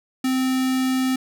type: tone with notch filter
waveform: square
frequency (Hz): 259.7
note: C4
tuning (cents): -13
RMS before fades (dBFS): -21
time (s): 0.24-1.16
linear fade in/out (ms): 5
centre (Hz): 900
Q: 1.9
effects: none